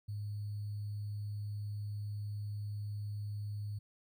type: tone with sample-and-hold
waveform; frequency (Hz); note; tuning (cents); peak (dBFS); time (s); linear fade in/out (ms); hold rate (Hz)
sine; 103.6; G#2; -4; -37; 0.08-3.79; 10; 4410
effects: none